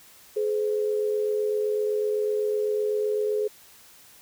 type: tone pair together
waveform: sine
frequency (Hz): 423.2 / 511.1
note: G#4 / C5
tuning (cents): +33 / -41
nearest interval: minor third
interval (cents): 326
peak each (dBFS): -23 / -31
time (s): 0.36-3.48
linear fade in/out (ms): 10
effects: white hiss -52 dBFS RMS until 4.21 s